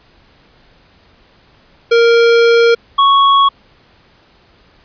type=tone pair in turn; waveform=square; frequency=466.2 / 1108.8 Hz; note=A#4 / C#6; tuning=0 / 0 cents; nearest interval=octave + minor third; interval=1500 cents; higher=second; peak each=-7 dBFS; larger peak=neither; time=1.91-2.75 / 2.98-3.49 s; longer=first; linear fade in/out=10 ms; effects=pink hiss -49 dBFS RMS until 4.84 s + resampled to 11025 Hz